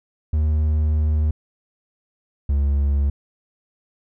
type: tone pair in turn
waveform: triangle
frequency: 76.6 / 70.5 Hz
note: D#2 / C#2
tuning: -27 / +30 cents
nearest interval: minor second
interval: 143 cents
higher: first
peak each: -14 dBFS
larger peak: neither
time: 0.33-1.31 / 2.49-3.1 s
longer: first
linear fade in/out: 5 ms
effects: none